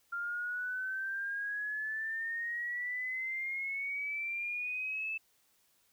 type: exponential sweep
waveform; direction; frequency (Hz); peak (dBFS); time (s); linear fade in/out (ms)
sine; up; 1389 to 2637; -34; 0.12-5.18; 10
effects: white hiss -71 dBFS RMS until 5.92 s